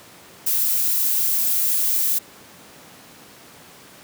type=noise; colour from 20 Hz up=violet; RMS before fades=-20 dBFS; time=0.46-2.19 s; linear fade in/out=10 ms; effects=pink hiss -45 dBFS RMS until 4.03 s + high-pass 150 Hz 12 dB/octave